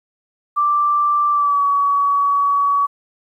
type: tone with pitch glide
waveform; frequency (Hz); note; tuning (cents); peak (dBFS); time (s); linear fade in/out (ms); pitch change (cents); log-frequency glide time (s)
sine; 1174.7 to 1132.1; D6 to C#6; 0 to +36; -13; 0.56-2.87; 20; -64; 1.31-1.64
effects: 9-bit